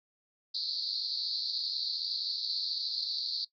pink band-pass noise, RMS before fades -34 dBFS, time 0.54-3.45 s, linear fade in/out 10 ms, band 4100 to 4700 Hz, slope 96 dB/octave, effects noise-tail reverb RT60 0.1 s tail -19 dB re dry + MP3 64 kbps

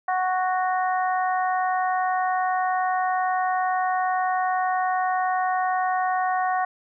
harmonic tone, 369.8 Hz, F#4, 1 cent flat, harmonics 2 / 3 / 4 / 5, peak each -22 / -28 / -33 / -32 dBFS, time 0.08-6.65 s, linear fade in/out 5 ms, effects none

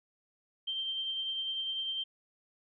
sine tone with tremolo, 3142 Hz, G7, 3 cents sharp, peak -31 dBFS, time 0.67-2.04 s, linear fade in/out 10 ms, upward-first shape triangle, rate 10 Hz, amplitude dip 35%, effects none

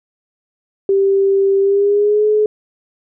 sine tone with pitch glide, 392 to 425 Hz, G4 to G#4, 0 to +40 cents, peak -10 dBFS, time 0.89-2.46 s, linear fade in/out 2 ms, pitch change +140 cents, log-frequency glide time 1.6-2.26 s, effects none

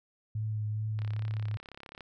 sine tone with vibrato, 107.4 Hz, A2, 41 cents flat, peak -30 dBFS, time 0.35-1.57 s, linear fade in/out 5 ms, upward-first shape triangle, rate 2.4 Hz, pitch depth 23 cents each way
click train, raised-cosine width 0.3 ms, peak -30 dBFS, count 36, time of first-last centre 0.99-2.007 s, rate 34.4 Hz
effects none

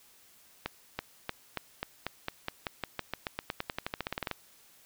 accelerating click train, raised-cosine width 0.3 ms, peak -16 dBFS, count 27, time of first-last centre 0.66-4.313 s, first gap 330 ms, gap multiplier 0.92, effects white hiss -60 dBFS RMS until 4.85 s

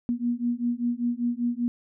sine beating tone pair, 237.4 / 242.5 Hz, A#3 / B3, +32 / -31 cents, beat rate 5.1 Hz, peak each -27 / -27 dBFS, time 0.09-1.68 s, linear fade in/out 0 ms, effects none

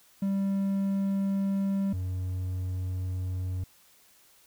triangle tone pair in turn, 196 / 91.91 Hz, G3 / F#2, 0 / -11 cents, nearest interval octave + minor second, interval 1311 cents, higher first, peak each -23 / -27 dBFS, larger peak first, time 0.22-1.93 / 1.93-3.64 s, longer neither, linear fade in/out 5 ms, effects white hiss -60 dBFS RMS until 4.46 s

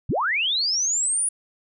sine linear sweep, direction up, 53.1 to 9870 Hz, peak -20 dBFS, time 0.09-1.29 s, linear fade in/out 5 ms, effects none

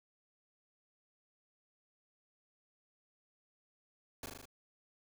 pink noise with echo, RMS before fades -44 dBFS, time 4.23-4.26 s, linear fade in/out 2 ms, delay 39 ms, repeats 5, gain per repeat -2 dB, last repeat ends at 4.455 s, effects none

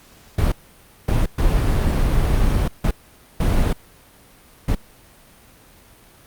brown noise bursts at uneven times, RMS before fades -17 dBFS, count 6, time 0.38-0.52 / 1.08-1.26 / 1.38-2.68 / 2.84-2.91 / 3.4-3.73 / 4.68-4.75 s, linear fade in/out 5 ms, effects pink hiss -49 dBFS RMS until 6.26 s + Opus 48 kbps

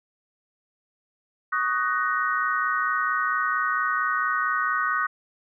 sine chord, D# minor seventh, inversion third, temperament just, 1120.1 / 1244.5 / 1493.4 / 1866.8 Hz, C#6 / D#6 / F#6 / A#6, +18 / 0 / +16 / +2 cents, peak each -29 / -26 / -26 / -30 dBFS, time 1.52-5.07 s, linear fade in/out 10 ms, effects none

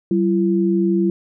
sine tone pair together, 191.3 / 339 Hz, G3 / E4, -42 / +49 cents, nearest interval minor seventh, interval 991 cents, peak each -17 dBFS, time 0.11-1.1 s, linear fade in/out 2 ms, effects none

